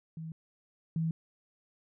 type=tone pair in turn; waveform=sine; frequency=161.1 / 162.5 Hz; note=E3 / E3; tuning=-39 / -24 cents; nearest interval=unison; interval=15 cents; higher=second; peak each=-38 / -28 dBFS; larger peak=second; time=0.17-0.32 / 0.96-1.11 s; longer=neither; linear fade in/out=2 ms; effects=none